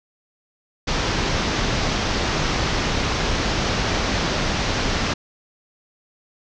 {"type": "low-pass noise", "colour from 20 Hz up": "pink", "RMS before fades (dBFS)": -22, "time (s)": [0.87, 5.14], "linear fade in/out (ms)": 10, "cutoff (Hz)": 6200, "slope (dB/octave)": 48, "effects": []}